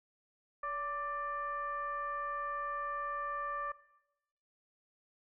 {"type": "tone with frequency modulation", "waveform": "sine", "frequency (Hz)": 1174.7, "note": "D6", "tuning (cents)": 0, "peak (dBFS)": -35, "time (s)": [0.63, 3.72], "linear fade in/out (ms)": 5, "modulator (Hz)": 603, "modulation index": 0.71, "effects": ["noise-tail reverb RT60 0.9 s tail -18 dB re dry"]}